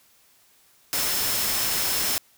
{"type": "tone in noise", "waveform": "sine", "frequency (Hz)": 5270, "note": "E8", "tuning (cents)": -1, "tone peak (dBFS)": -32, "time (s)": [0.93, 2.18], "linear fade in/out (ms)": 0, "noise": "white", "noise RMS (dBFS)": -25, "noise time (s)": [0.93, 2.18], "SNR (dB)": -10, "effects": ["white hiss -59 dBFS RMS until 2.37 s"]}